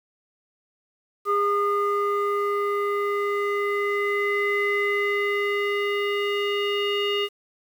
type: tone with low-pass filter sweep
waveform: square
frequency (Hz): 407.3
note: G#4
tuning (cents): -34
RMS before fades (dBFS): -24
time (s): 1.25-7.29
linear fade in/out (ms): 50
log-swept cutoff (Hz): 1300 to 2900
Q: 5.3
effects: 8-bit